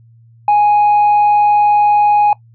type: tone with tanh clipping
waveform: sine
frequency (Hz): 830.6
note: G#5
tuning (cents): 0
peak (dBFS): -8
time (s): 0.48-2.33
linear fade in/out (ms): 2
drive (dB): 1
effects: noise-tail reverb RT60 0.1 s tail -20 dB re dry + added 115 Hz sine -42 dBFS peak until 2.54 s